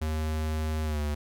square tone with pitch glide, 78 to 74.18 Hz, D#2 to D2, +5 to +18 cents, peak -28 dBFS, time 0.01-1.15 s, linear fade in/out 10 ms, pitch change -87 cents, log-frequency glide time 0.84-1.01 s, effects none

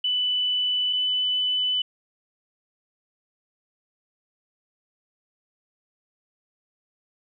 sine tone pair in turn, 2986 / 2998 Hz, F#7 / F#7, +15 / +22 cents, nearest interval unison, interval 7 cents, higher second, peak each -21 dBFS, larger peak neither, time 0.04-0.93 / 0.93-1.82 s, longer neither, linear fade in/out 5 ms, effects none

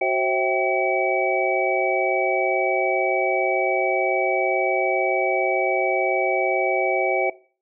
sine tone cluster, 374.5 / 534 / 652 / 779 / 2281 Hz, F#4 / C5 / E5 / G5 / C#7, +21 / +35 / -19 / -11 / +49 cents, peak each -25 dBFS, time 0.01-7.3 s, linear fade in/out 5 ms, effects noise-tail reverb RT60 0.4 s tail -19 dB re dry

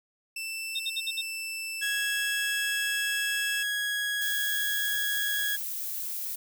sawtooth tone with pitch glide, 2663 to 2639 Hz, E7 to E7, +17 to +1 cents, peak -30 dBFS, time 0.36-3.63 s, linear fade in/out 5 ms, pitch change -16 cents, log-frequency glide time 1.09-2.59 s
sine tone bursts, 3669 Hz, A#7, 28 cents flat, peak -28 dBFS, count 5, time 0.75-1.216 s, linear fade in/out 10 ms, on 46 ms, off 59 ms
30% pulse tone, 1661.2 Hz, G#6, in tune, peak -25 dBFS, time 1.81-5.57 s, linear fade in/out 20 ms
violet noise, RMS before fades -34 dBFS, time 4.21-6.36 s, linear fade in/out 10 ms
effects none

